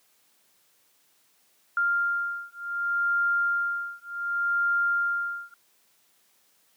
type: beating tone pair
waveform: sine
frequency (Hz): 1396.9 / 1397.57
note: F6 / F6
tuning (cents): 0 / +1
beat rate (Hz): 0.67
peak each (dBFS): -27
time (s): 1.77-5.54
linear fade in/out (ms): 2
effects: white hiss -65 dBFS RMS until 6.76 s + high-pass 150 Hz 12 dB/octave